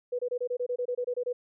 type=tone bursts; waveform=sine; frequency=492 Hz; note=B4; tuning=7 cents flat; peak=-27 dBFS; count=13; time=0.12-1.33 s; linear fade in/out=10 ms; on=70 ms; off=25 ms; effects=none